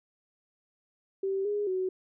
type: tone with pitch steps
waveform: sine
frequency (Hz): 387.8 / 412.8 / 373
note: G4 / G#4 / F#4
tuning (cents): -19 / -10 / +14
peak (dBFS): -27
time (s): 1.23-1.89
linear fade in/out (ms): 5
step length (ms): 220
effects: none